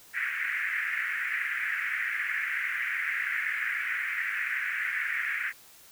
pink band-pass noise, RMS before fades -31 dBFS, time 0.13-5.53 s, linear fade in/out 50 ms, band 1600 to 2200 Hz, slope 48 dB/octave, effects white hiss -54 dBFS RMS until 5.91 s

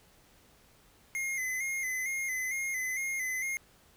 square tone with vibrato, 2083 Hz, C7, 8 cents flat, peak -32 dBFS, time 1.15-3.57 s, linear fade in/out 0 ms, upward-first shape square, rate 2.2 Hz, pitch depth 45 cents each way, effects pink hiss -62 dBFS RMS until 3.96 s

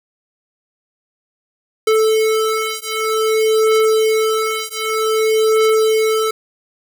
square beating tone pair, 438.1 / 438.63 Hz, A4 / A4, -7 / -5 cents, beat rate 0.53 Hz, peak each -17 dBFS, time 1.87-6.31 s, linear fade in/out 5 ms, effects none

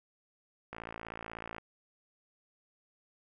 click train, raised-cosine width 0.5 ms, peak -26 dBFS, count 49, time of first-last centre 0.73-1.583 s, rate 56.3 Hz, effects none

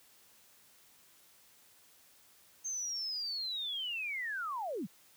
sine linear sweep, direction down, 6400 to 142.5 Hz, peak -35 dBFS, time 2.64-4.87 s, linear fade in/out 20 ms, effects white hiss -63 dBFS RMS until 5.16 s + high-pass 60 Hz 12 dB/octave

